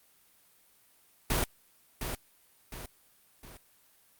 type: noise with echo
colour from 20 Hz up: pink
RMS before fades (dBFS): -28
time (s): 1.3-1.44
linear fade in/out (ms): 2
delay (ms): 710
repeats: 3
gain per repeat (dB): -7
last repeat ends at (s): 3.57
effects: white hiss -64 dBFS RMS until 4.19 s + Opus 32 kbps